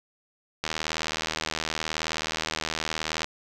click train, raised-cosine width 0.2 ms, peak -10 dBFS, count 207, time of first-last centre 0.64-3.244 s, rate 79.1 Hz, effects none

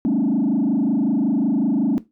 sine tone with frequency modulation, 250.2 Hz, B3, 23 cents sharp, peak -14 dBFS, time 0.05-1.98 s, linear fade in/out 0 ms, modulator 25.4 Hz, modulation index 2, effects noise-tail reverb RT60 0.2 s tail -17 dB re dry + tanh soft clip ceiling -14 dBFS

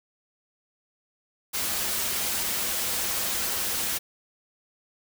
white noise with comb filter, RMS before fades -28 dBFS, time 1.53-3.99 s, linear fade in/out 20 ms, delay 6.9 ms, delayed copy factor -0.5, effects none

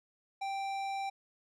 sine tone with tanh clipping, 784 Hz, G5, in tune, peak -36 dBFS, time 0.41-1.1 s, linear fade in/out 10 ms, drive 15 dB, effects none

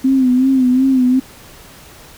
sine tone with vibrato, 258.8 Hz, C4, 19 cents flat, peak -9 dBFS, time 0.04-1.2 s, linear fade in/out 10 ms, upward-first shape sine, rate 2.7 Hz, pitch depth 64 cents each way, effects pink hiss -40 dBFS RMS until 2.17 s

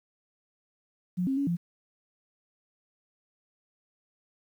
sine tone with pitch steps, 179.9 / 268 / 280.3 / 172 Hz, F#3 / C4 / C#4 / F3, -48 / +42 / +19 / -26 cents, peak -25 dBFS, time 1.17-1.57 s, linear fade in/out 20 ms, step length 100 ms, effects 10-bit

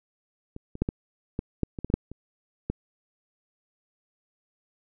clicks, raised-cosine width 3 ms, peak -25 / -25 / -10 / -14 / -15 / -11 / -21 / -18 / -19 / -7 / -26 / -14 dBFS, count 12, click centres 0.564 / 0.754 / 0.82 / 0.889 / 1.391 / 1.633 / 1.788 / 1.846 / 1.901 / 1.94 / 2.116 / 2.7 s, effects none

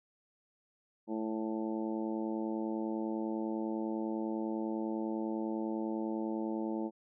harmonic tone, 110 Hz, A2, in tune, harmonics 2 / 3 / 4 / 5 / 6 / 7 / 8, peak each -37 / -36 / -45 / -44 / -49 / -50 / -46 dBFS, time 1.07-6.91 s, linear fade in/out 50 ms, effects none

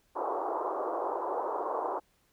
white band-pass noise, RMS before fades -33 dBFS, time 0.15-2 s, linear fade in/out 20 ms, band 340 to 1100 Hz, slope 48 dB/octave, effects pink hiss -70 dBFS RMS until 2.32 s

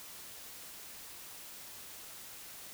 silence, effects white hiss -49 dBFS RMS until 2.73 s

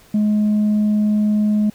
sine tone with tanh clipping, 210.8 Hz, G#3, 26 cents sharp, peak -14 dBFS, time 0.14-1.7 s, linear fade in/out 5 ms, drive 1 dB, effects pink hiss -49 dBFS RMS until 1.74 s

